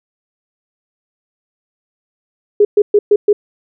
sine tone bursts, 413.7 Hz, G#4, 7 cents flat, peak -5 dBFS, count 5, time 2.6-3.33 s, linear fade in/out 5 ms, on 50 ms, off 120 ms, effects none

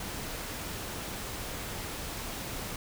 pink noise, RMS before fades -38 dBFS, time 0-2.76 s, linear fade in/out 2 ms, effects none

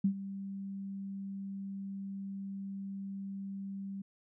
sine tone with ADSR envelope, 196 Hz, G3, in tune, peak -23 dBFS, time 0.04-4.02 s, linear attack 7 ms, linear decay 84 ms, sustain -15 dB, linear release 7 ms, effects none

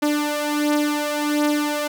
sawtooth beating tone pair, 295.7 / 297.1 Hz, D4 / D4, +12 / +20 cents, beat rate 1.4 Hz, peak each -17 / -20 dBFS, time 0.02-1.88 s, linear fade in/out 10 ms, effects none

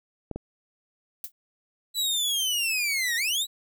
clicks, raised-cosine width 2 ms, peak -19 dBFS, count 2, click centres 0.313 / 0.36 s
violet noise with exponential decay, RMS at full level -29 dBFS, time 1.24-1.32 s, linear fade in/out 2 ms, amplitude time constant 16 ms
sawtooth linear two-way sweep, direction down then up, 3990 to 1813 to 3990 Hz, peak -21 dBFS, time 1.94-3.47 s, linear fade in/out 50 ms, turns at 3.16 s
effects none

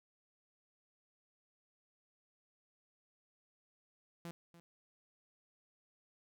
sawtooth tone with echo, 170 Hz, F3, 46 cents flat, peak -40 dBFS, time 4.25-4.31 s, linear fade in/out 0 ms, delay 290 ms, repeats 1, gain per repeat -14 dB, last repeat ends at 4.6 s, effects none

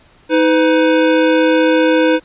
square tone pair together, 316.6 / 502.6 Hz, D#4 / B4, +30 / +30 cents, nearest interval minor sixth, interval 800 cents, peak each -13 dBFS, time 0.29-2.2 s, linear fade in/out 50 ms, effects pink hiss -49 dBFS RMS until 2.24 s + resampled to 8000 Hz

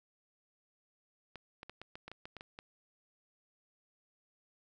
clicks, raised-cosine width 0.3 ms, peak -30 dBFS, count 11, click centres 1.357 / 1.631 / 1.696 / 1.816 / 1.955 / 2.08 / 2.116 / 2.255 / 2.367 / 2.409 / 2.589 s, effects none

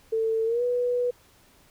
sine tone with pitch glide, 446.7 to 490 Hz, A4 to B4, +26 to -14 cents, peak -22 dBFS, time 0.12-1.11 s, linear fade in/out 10 ms, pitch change +160 cents, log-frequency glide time 0.45-0.63 s, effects pink hiss -58 dBFS RMS until 1.7 s

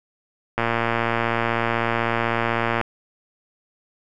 click train, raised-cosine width 0.5 ms, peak -6 dBFS, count 260, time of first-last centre 0.58-2.813 s, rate 116 Hz, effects none

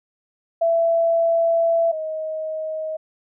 sine tone pair in turn, 667 / 629.2 Hz, E5 / D#5, +20 / +19 cents, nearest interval minor second, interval 101 cents, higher first, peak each -15 / -24 dBFS, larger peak first, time 0.61-1.92 / 1.92-2.97 s, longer first, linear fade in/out 10 ms, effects none

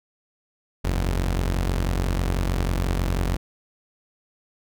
sawtooth tone pair together, 46.16 / 82.41 Hz, F#1 / E2, -3 / 0 cents, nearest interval minor seventh, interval 1003 cents, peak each -18 / -25 dBFS, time 0.84-3.37 s, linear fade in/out 10 ms, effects none

